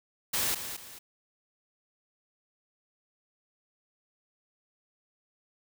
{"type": "noise with echo", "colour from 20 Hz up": "white", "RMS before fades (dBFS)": -29, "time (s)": [0.33, 0.55], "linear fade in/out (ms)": 10, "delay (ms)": 220, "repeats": 2, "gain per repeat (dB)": -9, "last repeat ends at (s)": 0.99, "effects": []}